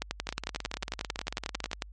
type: two click trains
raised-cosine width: 0.2 ms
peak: -17 / -13 dBFS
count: 27 / 21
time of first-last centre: 0.27-1.714 / 0.02-1.822 s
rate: 18 / 11.1 Hz
effects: added 50 Hz sine -45 dBFS peak until 1.92 s + MP3 48 kbps